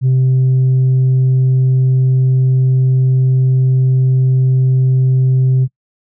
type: tone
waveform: sine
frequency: 130 Hz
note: C3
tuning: 11 cents flat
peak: -6 dBFS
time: 0.01-5.68 s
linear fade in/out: 50 ms
effects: noise-tail reverb RT60 0.1 s tail -24 dB re dry + tanh soft clip ceiling -7 dBFS